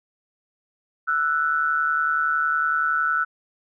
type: tone pair together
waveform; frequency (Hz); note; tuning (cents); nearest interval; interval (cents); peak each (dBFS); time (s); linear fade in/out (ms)
sine; 1329.2 / 1480; E6 / F#6; +14 / 0; major second; 186; -22; 1.07-3.25; 20
effects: none